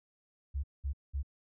sine tone bursts, 69.5 Hz, C#2, 5 cents sharp, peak -31 dBFS, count 3, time 0.54-1.231 s, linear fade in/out 20 ms, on 97 ms, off 200 ms, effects none

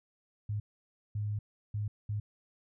sine tone bursts at uneven times, 104.6 Hz, G#2, 13 cents sharp, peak -31 dBFS, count 4, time 0.49-0.6 / 1.15-1.39 / 1.74-1.88 / 2.09-2.2 s, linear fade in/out 5 ms, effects none

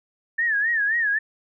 sine tone with vibrato, 1760 Hz, A6, in tune, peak -19 dBFS, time 0.38-1.19 s, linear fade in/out 10 ms, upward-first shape sine, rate 3.8 Hz, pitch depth 130 cents each way, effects none

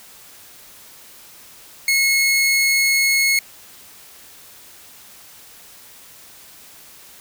sawtooth tone, 2176 Hz, C#7, 33 cents flat, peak -11 dBFS, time 1.88-3.39 s, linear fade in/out 2 ms, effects white hiss -44 dBFS RMS until 7.2 s

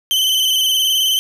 40% pulse tone with vibrato, 3069 Hz, G7, 37 cents flat, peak -12 dBFS, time 0.11-1.19 s, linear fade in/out 0 ms, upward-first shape square, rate 19 Hz, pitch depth 34 cents each way, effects none

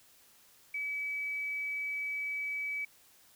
sine tone, 2288 Hz, D7, 46 cents flat, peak -33 dBFS, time 0.74-2.85 s, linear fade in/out 5 ms, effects white hiss -62 dBFS RMS until 3.35 s

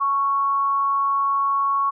sine tone with amplitude modulation, 1108.7 Hz, C#6, in tune, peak -16 dBFS, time 0-1.91 s, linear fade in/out 20 ms, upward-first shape sine, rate 245 Hz, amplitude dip 35%, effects none

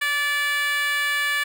10% pulse tone with high-pass filter, 580 Hz, D5, 22 cents flat, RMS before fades -23 dBFS, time 0.01-1.44 s, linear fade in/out 10 ms, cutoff 1600 Hz, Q 2.9, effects none

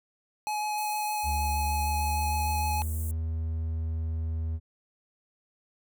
square tone with vibrato, 845 Hz, G#5, 30 cents sharp, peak -29 dBFS, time 0.47-2.82 s, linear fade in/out 0 ms, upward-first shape triangle, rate 6.5 Hz, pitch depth 10 cents each way
pink high-pass noise, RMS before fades -42 dBFS, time 0.78-3.11 s, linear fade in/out 0 ms, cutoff 7800 Hz, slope 48 dB/octave
triangle tone with pitch glide, 73.42 to 80.53 Hz, D2 to E2, 0 to -40 cents, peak -26 dBFS, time 1.23-4.6 s, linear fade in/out 50 ms, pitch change +160 cents, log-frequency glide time 1.6-3.19 s
effects none

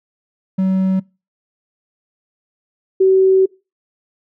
triangle / sine tone pair in turn, 189.2 / 380.3 Hz, F#3 / F#4, +39 / +48 cents, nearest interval octave, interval 1209 cents, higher second, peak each -11 / -8 dBFS, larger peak second, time 0.58-1 / 3-3.46 s, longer second, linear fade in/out 10 ms, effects noise-tail reverb RT60 0.3 s tail -25 dB re dry

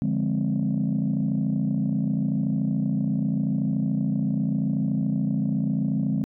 sine chord, D half-diminished seventh, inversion none, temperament equal, 146.83 / 174.61 / 207.7 / 261.6 Hz, D3 / F3 / Ab3 / C4, 0 / 0 / 0 / 0 cents, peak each -26 / -28 / -24 / -27 dBFS, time 0.02-6.24 s, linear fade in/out 0 ms, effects tanh soft clip ceiling -16 dBFS

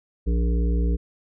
harmonic tone, 58.27 Hz, A#1, in tune, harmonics 1 / 3 / 5 / 7 / 8, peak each -19 / -29 / -33 / -36 / -37 dBFS, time 0.26-0.97 s, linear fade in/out 20 ms, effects none

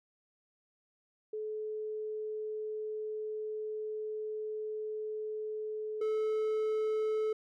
sine / triangle tone pair in turn, 430 / 433.5 Hz, A4 / A4, -40 / -26 cents, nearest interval unison, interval 14 cents, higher second, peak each -35 / -27 dBFS, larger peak second, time 1.33-6.01 / 6.01-7.33 s, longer first, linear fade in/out 5 ms, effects none

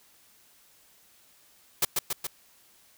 white noise with echo, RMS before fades -23 dBFS, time 1.82-1.85 s, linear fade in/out 5 ms, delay 140 ms, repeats 3, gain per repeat -3 dB, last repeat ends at 2.27 s, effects white hiss -60 dBFS RMS until 2.97 s

